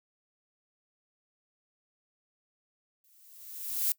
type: noise with exponential growth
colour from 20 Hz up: violet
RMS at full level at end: -26 dBFS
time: 3.04-3.92 s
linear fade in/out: 2 ms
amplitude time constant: 190 ms
effects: noise-tail reverb RT60 0.1 s tail -21 dB re dry